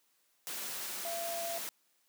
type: tone in noise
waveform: sine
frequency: 678 Hz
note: E5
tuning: 49 cents sharp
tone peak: -37 dBFS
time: 1.05-1.58 s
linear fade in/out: 0 ms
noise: white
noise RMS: -40 dBFS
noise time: 0.47-1.69 s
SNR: 0 dB
effects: white hiss -73 dBFS RMS until 2.08 s + high-pass 200 Hz 12 dB/octave